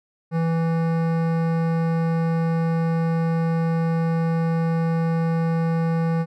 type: tone with hard clipping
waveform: sine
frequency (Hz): 164.81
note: E3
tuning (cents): 0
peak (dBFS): -21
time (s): 0.31-6.26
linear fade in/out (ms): 50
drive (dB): 16
effects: none